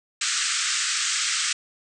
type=band-pass noise; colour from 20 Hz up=white; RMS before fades=-25 dBFS; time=0.21-1.53 s; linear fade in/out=5 ms; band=1200 to 8400 Hz; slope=96 dB/octave; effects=none